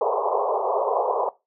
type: band-pass noise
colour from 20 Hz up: pink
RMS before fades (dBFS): -23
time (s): 0.01-1.29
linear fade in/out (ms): 2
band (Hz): 400 to 1100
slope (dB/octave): 96
effects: noise-tail reverb RT60 0.2 s tail -17 dB re dry